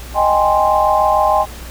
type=chord; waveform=sine; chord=Ab major seventh; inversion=second; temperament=equal; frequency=622.3 / 784 / 830.6 / 1046.5 Hz; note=Eb5 / G5 / Ab5 / C6; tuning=0 / 0 / 0 / 0 cents; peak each=-16 dBFS; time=0.14-1.46 s; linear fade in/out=50 ms; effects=added 60 Hz sine -31 dBFS peak until 1.7 s + pink hiss -35 dBFS RMS until 1.7 s